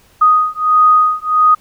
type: beating tone pair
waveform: sine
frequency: 1244.5 / 1246 Hz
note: D#6 / D#6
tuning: 0 / +2 cents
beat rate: 1.5 Hz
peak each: -11 dBFS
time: 0.21-1.55 s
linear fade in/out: 10 ms
effects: pink hiss -50 dBFS RMS until 1.6 s